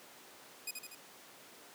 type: tone with echo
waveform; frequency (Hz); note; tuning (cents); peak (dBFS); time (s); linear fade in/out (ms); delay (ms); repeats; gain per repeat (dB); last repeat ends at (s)
10% pulse; 2489; D#7; 0; -28; 0.67-0.71; 5; 80; 3; -4; 0.95
effects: pink hiss -55 dBFS RMS until 1.74 s + high-pass 300 Hz 12 dB/octave